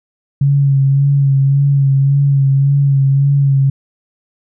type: tone with vibrato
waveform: sine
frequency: 138.59 Hz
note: C#3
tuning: in tune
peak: -8 dBFS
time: 0.41-3.7 s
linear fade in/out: 5 ms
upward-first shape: sine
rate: 1.8 Hz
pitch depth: 30 cents each way
effects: none